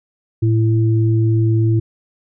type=tone pair together; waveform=sine; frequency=112.1 / 334 Hz; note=A2 / E4; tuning=+33 / +23 cents; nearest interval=octave + perfect fifth; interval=1890 cents; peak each=-12 / -20 dBFS; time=0.42-1.8 s; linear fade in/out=10 ms; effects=none